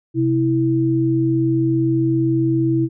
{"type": "tone pair together", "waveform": "sine", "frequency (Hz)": [130, 327.6], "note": ["C3", "E4"], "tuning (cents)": [-11, -11], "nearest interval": "octave + major third", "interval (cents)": 1600, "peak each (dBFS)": [-19, -16], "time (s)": [0.14, 2.89], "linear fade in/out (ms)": 50, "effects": []}